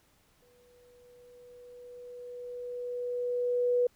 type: tone with exponential growth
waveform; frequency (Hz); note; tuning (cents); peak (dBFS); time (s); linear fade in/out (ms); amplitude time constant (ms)
sine; 489.9; B4; -14; -22; 0.42-3.87; 5; 750
effects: pink hiss -67 dBFS RMS until 3.95 s